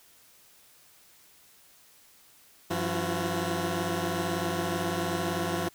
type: tone cluster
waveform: 15% pulse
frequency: 94.7 / 171.4 / 335.4 / 366 Hz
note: F#2 / F3 / E4 / F#4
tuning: +41 / -32 / +30 / -19 cents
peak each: -29 / -25 / -29 / -28 dBFS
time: 2.7-5.69 s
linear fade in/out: 10 ms
effects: white hiss -58 dBFS RMS until 5.74 s